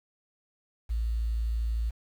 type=tone with quantisation; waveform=sine; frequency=56.4 Hz; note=A1; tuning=44 cents sharp; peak=-26 dBFS; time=0.89-1.91 s; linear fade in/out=20 ms; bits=9; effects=none